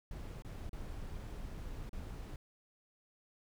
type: noise with dropouts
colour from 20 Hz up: brown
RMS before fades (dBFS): -44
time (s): 0.11-2.36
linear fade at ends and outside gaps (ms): 2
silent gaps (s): 0.422-0.447 / 0.694-0.73 / 1.894-1.93
effects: none